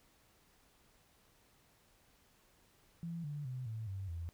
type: tone with pitch steps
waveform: sine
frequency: 168.3 / 146.51 / 127.55 / 111.04 / 96.66 / 84.15 Hz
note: E3 / D3 / C3 / A2 / G2 / E2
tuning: +36 / -4 / -44 / +16 / -24 / +36 cents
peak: -39 dBFS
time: 3.03-4.29 s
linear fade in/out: 0 ms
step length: 210 ms
effects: pink hiss -69 dBFS RMS until 4.33 s